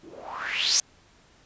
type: noise with low-pass filter sweep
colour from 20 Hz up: blue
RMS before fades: -28 dBFS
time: 0.03-0.8 s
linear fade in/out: 2 ms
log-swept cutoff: 280 to 6600 Hz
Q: 6.1
effects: pink hiss -58 dBFS RMS until 1.45 s + resampled to 16000 Hz